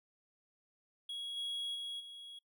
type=tone with level steps; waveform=triangle; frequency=3322 Hz; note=G#7; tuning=in tune; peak=-38 / -35 / -38 / -46 dBFS; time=1.09-2.39 s; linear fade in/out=5 ms; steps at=1.36 / 1.74 / 1.99 s; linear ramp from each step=20 ms; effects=noise-tail reverb RT60 0.1 s tail -25 dB re dry